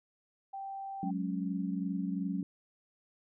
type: tone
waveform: sine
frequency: 782 Hz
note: G5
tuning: 4 cents flat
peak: -38 dBFS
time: 0.53-1.11 s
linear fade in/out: 10 ms
type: chord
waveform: sine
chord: F# suspended second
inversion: none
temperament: equal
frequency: 185 / 207.7 / 277.2 Hz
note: F#3 / G#3 / C#4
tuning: 0 / 0 / 0 cents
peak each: -34 / -38 / -37 dBFS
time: 1.03-2.43 s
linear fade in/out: 2 ms
effects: none